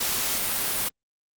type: noise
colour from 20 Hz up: white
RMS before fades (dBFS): -26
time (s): 0-0.89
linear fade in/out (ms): 10
effects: Opus 48 kbps